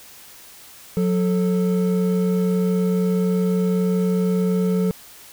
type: tone pair together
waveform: triangle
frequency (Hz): 181.61 / 440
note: F#3 / A4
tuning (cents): -32 / 0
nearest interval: octave + minor third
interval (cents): 1532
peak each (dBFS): -16 / -21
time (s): 0.97-4.91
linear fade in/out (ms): 0
effects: white hiss -44 dBFS RMS until 5.32 s